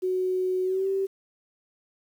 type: tone with pitch glide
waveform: sine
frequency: 370 to 387.7 Hz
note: F#4 to G4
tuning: 0 to -19 cents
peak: -23 dBFS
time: 0.02-1.07 s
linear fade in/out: 20 ms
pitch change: +81 cents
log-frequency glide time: 0.64-0.88 s
effects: 9-bit